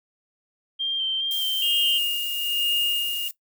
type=tone with vibrato; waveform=sine; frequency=3158 Hz; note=G7; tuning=12 cents sharp; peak=-22 dBFS; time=0.79-1.99 s; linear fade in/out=20 ms; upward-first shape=square; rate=2.4 Hz; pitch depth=16 cents each way
type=noise; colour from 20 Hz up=violet; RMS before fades=-33 dBFS; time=1.31-3.31 s; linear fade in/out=2 ms
type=tone with tremolo; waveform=triangle; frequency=2840 Hz; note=F7; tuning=28 cents sharp; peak=-19 dBFS; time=1.62-3.28 s; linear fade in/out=2 ms; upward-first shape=sine; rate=1.1 Hz; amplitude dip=55%
effects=noise-tail reverb RT60 0.1 s tail -17 dB re dry